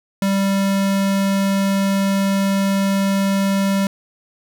square tone, 196 Hz, G3, in tune, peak -16 dBFS, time 0.22-3.87 s, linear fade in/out 2 ms, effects none

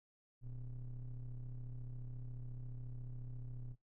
triangle ring-modulated tone, 69.3 Hz, C#2, in tune, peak -38 dBFS, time 0.41-3.76 s, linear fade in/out 50 ms, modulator 52.2 Hz, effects noise-tail reverb RT60 0.2 s tail -23 dB re dry

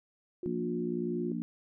sine tone with pitch glide, 357.2 to 354.5 Hz, F4 to F4, +39 to +26 cents, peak -34 dBFS, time 0.43-1.32 s, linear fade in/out 2 ms, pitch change -13 cents, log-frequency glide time 0.87-0.93 s
sine chord, Bb major, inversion second, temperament equal, 174.61 / 233.1 / 293.7 Hz, F3 / Bb3 / D4, 0 / 0 / 0 cents, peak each -37 / -35 / -39 dBFS, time 0.46-1.42 s, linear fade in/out 0 ms
effects none

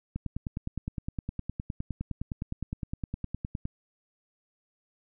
click train, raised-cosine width 5 ms, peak -20 dBFS, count 35, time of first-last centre 0.16-3.654 s, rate 9.73 Hz, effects none

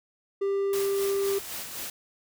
triangle tone, 395.5 Hz, G4, 15 cents sharp, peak -22 dBFS, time 0.41-1.39 s, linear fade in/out 10 ms
white noise with tremolo, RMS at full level -35 dBFS, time 0.73-1.9 s, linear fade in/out 2 ms, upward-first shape sine, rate 3.9 Hz, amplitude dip 45%
effects none

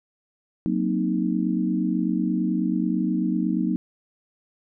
sine chord, C half-diminished seventh, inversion second, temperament equal, 185 / 233.1 / 261.6 / 311.1 Hz, Gb3 / Bb3 / C4 / Eb4, 0 / 0 / 0 / 0 cents, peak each -25 / -26 / -29 / -26 dBFS, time 0.66-3.76 s, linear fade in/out 0 ms, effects none

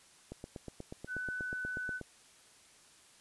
click train, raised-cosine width 2 ms, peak -29 dBFS, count 15, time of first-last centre 0.32-2.013 s, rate 8.27 Hz
sine tone, 1499 Hz, F#6, 22 cents sharp, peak -36 dBFS, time 1.07-2.01 s, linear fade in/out 50 ms
effects white hiss -61 dBFS RMS until 3.2 s + resampled to 24000 Hz

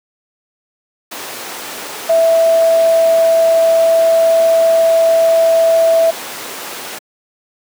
sine tone in noise, 659.3 Hz, E5, in tune, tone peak -7 dBFS, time 2.09-6.11 s, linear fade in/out 10 ms, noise pink, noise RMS -25 dBFS, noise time 1.11-6.99 s, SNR +15 dB, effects high-pass 400 Hz 12 dB/octave

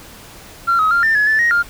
sine tone with pitch steps, 1372 / 1271 / 1392 / 1792 / 1697 / 1752 / 1877 / 1404 Hz, F6 / D#6 / F6 / A6 / G#6 / A6 / A#6 / F6, -31 / +36 / -6 / +31 / +37 / -8 / +11 / +9 cents, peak -10 dBFS, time 0.67-1.63 s, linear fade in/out 20 ms, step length 120 ms, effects tanh soft clip ceiling -8 dBFS + pink hiss -39 dBFS RMS until 1.69 s

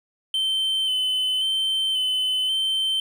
triangle tone with vibrato, 3069 Hz, G7, 37 cents flat, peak -19 dBFS, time 0.34-3 s, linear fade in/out 2 ms, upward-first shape square, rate 0.93 Hz, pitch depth 19 cents each way, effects none

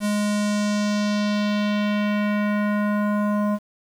square tone with low-pass filter sweep, 207.7 Hz, G#3, in tune, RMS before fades -22 dBFS, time 0-3.59 s, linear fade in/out 50 ms, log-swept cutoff 11000 to 960 Hz, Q 1.6, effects 8-bit

